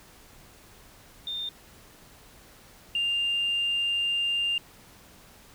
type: tone pair in turn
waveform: sine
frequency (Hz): 3622 / 2798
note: A7 / F7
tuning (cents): +49 / +3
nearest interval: major third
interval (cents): 446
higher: first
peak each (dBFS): -30 / -23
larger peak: second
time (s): 1.27-1.49 / 2.95-4.58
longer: second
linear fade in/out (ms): 2
effects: tanh soft clip ceiling -20 dBFS + pink hiss -53 dBFS RMS until 5.54 s